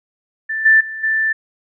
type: tone with level steps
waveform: sine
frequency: 1768 Hz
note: A6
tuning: 8 cents sharp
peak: -19 / -7 / -25 / -14 dBFS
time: 0.49-1.33 s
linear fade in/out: 10 ms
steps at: 0.65 / 0.8 / 1.03 s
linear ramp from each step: 10 ms
effects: none